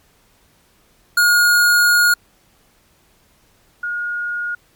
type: tone pair in turn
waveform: square / sine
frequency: 1434 / 1434 Hz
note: F6 / F6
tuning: +45 / +45 cents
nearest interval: unison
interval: 0 cents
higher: neither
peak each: -11 / -20 dBFS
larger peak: first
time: 1.17-2.14 / 3.83-4.55 s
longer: first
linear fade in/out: 5 ms
effects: pink hiss -56 dBFS RMS until 4.75 s + MP3 96 kbps